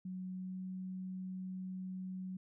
sine tone with pitch glide, 185 to 186.18 Hz, F#3 to F#3, 0 to +11 cents, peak -40 dBFS, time 0.05-2.37 s, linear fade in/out 5 ms, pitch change +11 cents, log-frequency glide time 0.33-0.59 s, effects none

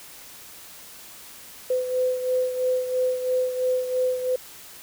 sine beating tone pair, 507 / 510 Hz, B4 / C5, +45 / -44 cents, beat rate 3 Hz, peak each -22 / -29 dBFS, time 1.7-4.36 s, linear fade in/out 5 ms, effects white hiss -44 dBFS RMS until 4.82 s

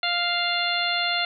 harmonic tone, 698.5 Hz, F5, in tune, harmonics 1 / 2 / 3 / 4 / 5 / 6, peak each -29 / -29 / -29 / -29 / -29 / -29 dBFS, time 0.03-1.25 s, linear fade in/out 2 ms, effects none

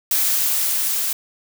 blue noise with level ramp, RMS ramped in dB -18 to -22 dBFS, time 0.11-1.13 s, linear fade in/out 2 ms, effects none

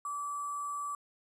sine tone with sample-and-hold, 1158 Hz, D6, 25 cents flat, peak -34 dBFS, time 0.05-0.95 s, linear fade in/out 2 ms, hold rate 8820 Hz, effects resampled to 22050 Hz

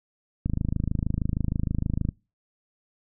click train, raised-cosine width 5 ms, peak -13 dBFS, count 44, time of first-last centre 0.46-2.089 s, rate 26.4 Hz, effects noise-tail reverb RT60 0.3 s tail -25 dB re dry

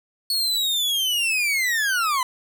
40% pulse linear sweep, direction down, 4404 to 987.8 Hz, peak -19 dBFS, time 0.3-2.23 s, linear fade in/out 2 ms, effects none

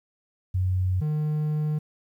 sine / triangle tone pair in turn, 92.5 / 152.13 Hz, F#2 / D#3, 0 / -39 cents, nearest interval major sixth, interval 861 cents, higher second, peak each -21 dBFS, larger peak neither, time 0.54-1.01 / 1.01-1.79 s, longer second, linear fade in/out 10 ms, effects 10-bit

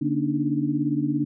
sine tone cluster, 144.7 / 235 / 286.1 / 303.5 Hz, D3 / A#3 / D4 / D#4, -25 / +14 / -45 / -43 cents, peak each -28 / -30 / -25 / -26 dBFS, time 0.01-1.25 s, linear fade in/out 10 ms, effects none

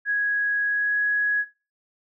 sine tone with pitch glide, 1661.2 to 1671.8 Hz, G#6 to G#6, 0 to +11 cents, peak -20 dBFS, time 0.05-1.45 s, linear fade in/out 50 ms, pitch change +11 cents, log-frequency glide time 0.65-0.97 s, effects noise-tail reverb RT60 0.3 s tail -17 dB re dry

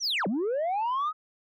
sine linear two-way sweep, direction down then up, 6150 to 174.61 to 1284 Hz, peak -23 dBFS, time 0-1.13 s, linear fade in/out 50 ms, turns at 0.27 s, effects tanh soft clip ceiling -24 dBFS

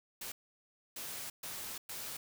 white noise bursts at uneven times, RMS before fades -43 dBFS, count 4, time 0.21-0.32 / 0.96-1.3 / 1.43-1.78 / 1.89-2.17 s, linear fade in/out 5 ms, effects none

